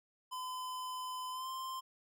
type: tone with pitch glide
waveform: square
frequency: 1016 to 1045.8 Hz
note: B5 to C6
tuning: +49 to -1 cents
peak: -40 dBFS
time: 0.31-1.81 s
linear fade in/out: 20 ms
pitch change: +50 cents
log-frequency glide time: 1.31-1.49 s
effects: none